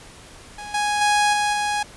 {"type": "tone with level steps", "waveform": "sawtooth", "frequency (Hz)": 830, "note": "G#5", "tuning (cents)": -1, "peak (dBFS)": [-29, -16, -12, -15, -17], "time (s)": [0.58, 1.83], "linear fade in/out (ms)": 5, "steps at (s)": [0.74, 1.01, 1.33, 1.53], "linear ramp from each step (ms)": 5, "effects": ["pink hiss -44 dBFS RMS until 1.96 s", "resampled to 24000 Hz"]}